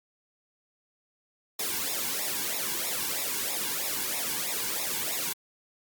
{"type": "noise with flanger", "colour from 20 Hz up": "white", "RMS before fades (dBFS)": -31, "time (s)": [1.59, 5.33], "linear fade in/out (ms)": 5, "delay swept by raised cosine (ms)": [0.65, 1.63], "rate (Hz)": 3.1, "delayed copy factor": -1, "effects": ["Opus 48 kbps"]}